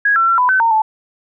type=tone with pitch steps; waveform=sine; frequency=1655 / 1350 / 1358 / 997 / 1525 / 917 / 873 Hz; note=G#6 / E6 / F6 / B5 / G6 / A#5 / A5; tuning=-6 / +41 / -49 / +16 / -48 / -29 / -14 cents; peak=-10 dBFS; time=0.05-0.82 s; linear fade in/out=5 ms; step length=110 ms; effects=none